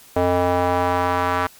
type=tone with band-pass filter sweep; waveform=square; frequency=89.1 Hz; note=F2; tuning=35 cents sharp; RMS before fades=-19 dBFS; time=0.16-1.47 s; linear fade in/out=5 ms; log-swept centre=610 to 1200 Hz; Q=1.8; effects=white hiss -47 dBFS RMS until 1.59 s + MP3 96 kbps